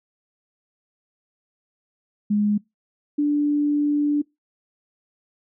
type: tone pair in turn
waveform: sine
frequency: 207.7 / 292.9 Hz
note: G#3 / D4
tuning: 0 / -5 cents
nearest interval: tritone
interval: 595 cents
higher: second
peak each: -17 dBFS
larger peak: neither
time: 2.3-2.58 / 3.18-4.22 s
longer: second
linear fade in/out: 10 ms
effects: noise-tail reverb RT60 0.2 s tail -24 dB re dry